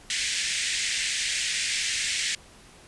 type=band-pass noise; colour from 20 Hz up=pink; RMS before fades=-28 dBFS; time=0.1-2.35 s; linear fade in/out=2 ms; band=1800 to 8900 Hz; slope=48 dB/octave; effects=pink hiss -51 dBFS RMS until 2.87 s + resampled to 24000 Hz